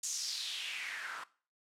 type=noise with band-pass filter sweep; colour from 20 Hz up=white; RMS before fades=-40 dBFS; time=0.03-1.24 s; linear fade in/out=5 ms; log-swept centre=7100 to 1200 Hz; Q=4; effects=noise-tail reverb RT60 0.4 s tail -19 dB re dry + low-pass 12000 Hz 12 dB/octave